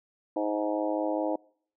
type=harmonic tone with a mistuned harmonic; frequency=104.8 Hz; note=G#2; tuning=16 cents sharp; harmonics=3 / 4 / 5 / 6 / 7 / 8 / 9; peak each=-30 / -41 / -32 / -33 / -37 / -37 / -41 dBFS; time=0.36-1.36 s; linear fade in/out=5 ms; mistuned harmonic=8; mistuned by=+23 cents; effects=noise-tail reverb RT60 0.6 s tail -26 dB re dry